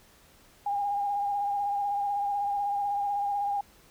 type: tone with vibrato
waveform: sine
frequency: 810 Hz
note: G#5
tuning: 43 cents flat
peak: -26 dBFS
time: 0.66-3.61 s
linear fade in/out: 5 ms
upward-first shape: sine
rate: 16 Hz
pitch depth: 27 cents each way
effects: pink hiss -58 dBFS RMS until 3.9 s